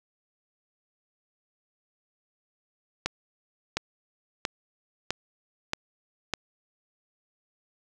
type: accelerating click train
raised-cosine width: 0.2 ms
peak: -9 dBFS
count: 6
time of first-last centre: 3.06-6.337 s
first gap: 710 ms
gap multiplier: 0.96
effects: none